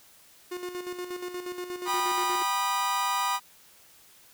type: tone with tremolo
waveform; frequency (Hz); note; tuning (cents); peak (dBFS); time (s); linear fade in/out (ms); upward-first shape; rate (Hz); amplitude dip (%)
45% pulse; 358.7; F4; +46; -32; 0.51-2.43; 10; square; 8.4; 55
type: chord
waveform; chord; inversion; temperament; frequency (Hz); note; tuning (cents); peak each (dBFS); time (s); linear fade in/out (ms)
40% pulse; G augmented; none; just; 784 / 980 / 1225; G5 / B5 / D#6; 0 / -14 / -27; -33 / -27 / -29; 1.85-3.4; 50
effects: white hiss -56 dBFS RMS until 4.33 s